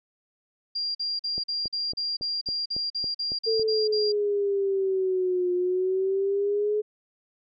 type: tone bursts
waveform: sine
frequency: 4774 Hz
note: D8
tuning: 28 cents sharp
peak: -26 dBFS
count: 14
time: 0.75-4.122 s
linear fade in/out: 10 ms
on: 200 ms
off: 44 ms
type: click train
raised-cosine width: 2 ms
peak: -26 dBFS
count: 9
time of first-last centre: 1.38-3.596 s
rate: 3.61 Hz
type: exponential two-way sweep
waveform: sine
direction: down then up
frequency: 448.5 to 356.5 to 425.3 Hz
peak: -22 dBFS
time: 3.46-6.82 s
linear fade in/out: 20 ms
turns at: 5.53 s
effects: none